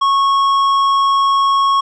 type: tone with tanh clipping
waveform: sine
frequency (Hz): 1100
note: C#6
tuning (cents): -14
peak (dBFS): -12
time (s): 0.01-1.81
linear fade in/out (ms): 10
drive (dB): 9
effects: none